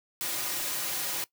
white noise with comb filter, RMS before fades -32 dBFS, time 0.21-1.24 s, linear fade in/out 0 ms, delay 4.5 ms, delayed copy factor -0.6, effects noise-tail reverb RT60 0.1 s tail -19 dB re dry + high-pass 150 Hz 12 dB/octave

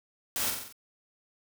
white noise with echo, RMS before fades -31 dBFS, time 0.36-0.5 s, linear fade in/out 0 ms, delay 45 ms, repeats 5, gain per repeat -4 dB, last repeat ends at 0.725 s, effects none

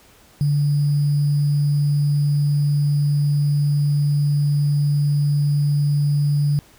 sine tone with sample-and-hold, 145.3 Hz, D3, 18 cents flat, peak -15 dBFS, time 0.41-6.59 s, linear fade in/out 0 ms, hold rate 4900 Hz, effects pink hiss -51 dBFS RMS until 6.78 s

